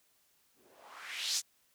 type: noise with low-pass filter sweep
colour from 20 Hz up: violet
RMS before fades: -39 dBFS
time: 0.54-1.42 s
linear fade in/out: 50 ms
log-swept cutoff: 240 to 6700 Hz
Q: 2.3
effects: white hiss -71 dBFS RMS until 1.74 s